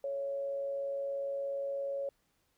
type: tone with frequency modulation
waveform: sine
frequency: 554.4 Hz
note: C#5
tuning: in tune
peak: -33 dBFS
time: 0.04-2.09 s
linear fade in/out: 2 ms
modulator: 117 Hz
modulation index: 0.25
effects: pink hiss -75 dBFS RMS until 2.57 s